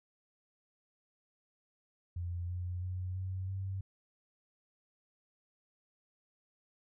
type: tone with pitch steps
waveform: sine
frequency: 87.31 / 89.4 / 91.54 / 93.74 / 95.99 Hz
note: F2 / F2 / F#2 / F#2 / G2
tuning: 0 / +41 / -18 / +23 / -36 cents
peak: -35 dBFS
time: 2.16-3.81 s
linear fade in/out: 5 ms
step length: 330 ms
effects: none